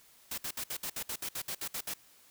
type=noise bursts; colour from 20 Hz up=white; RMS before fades=-37 dBFS; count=13; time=0.31-1.939 s; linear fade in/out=5 ms; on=69 ms; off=61 ms; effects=white hiss -61 dBFS RMS until 2.3 s